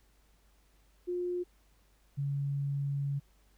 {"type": "tone pair in turn", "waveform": "sine", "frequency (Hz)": [355.9, 140.59], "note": ["F4", "C#3"], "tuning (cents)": [33, 25], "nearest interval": "octave + major third", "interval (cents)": 1608, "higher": "first", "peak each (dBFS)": [-31, -30], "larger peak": "second", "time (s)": [[1.07, 1.44], [2.17, 3.2]], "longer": "second", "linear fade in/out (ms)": 20, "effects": ["added 50 Hz sine -64 dBFS peak until 3.57 s", "pink hiss -70 dBFS RMS until 3.57 s"]}